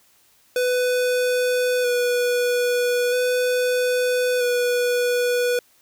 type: tone with vibrato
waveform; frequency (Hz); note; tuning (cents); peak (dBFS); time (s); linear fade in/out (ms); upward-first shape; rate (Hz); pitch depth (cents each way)
square; 493.9; B4; 0; -19; 0.56-5.59; 2; square; 0.39; 15
effects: white hiss -58 dBFS RMS until 5.81 s